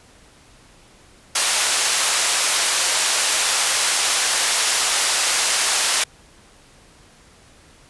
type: band-pass noise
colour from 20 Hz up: white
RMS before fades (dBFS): -19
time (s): 1.35-6.04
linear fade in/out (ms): 5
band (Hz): 620 to 9900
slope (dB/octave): 12
effects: pink hiss -50 dBFS RMS until 7.89 s + resampled to 24000 Hz